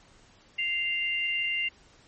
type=tone pair together; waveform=sine; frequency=2093 / 2784 Hz; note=C7 / F7; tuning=0 / -6 cents; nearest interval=perfect fourth; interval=494 cents; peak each=-30 / -28 dBFS; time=0.58-1.69 s; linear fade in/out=10 ms; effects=pink hiss -58 dBFS RMS until 2.07 s + MP3 32 kbps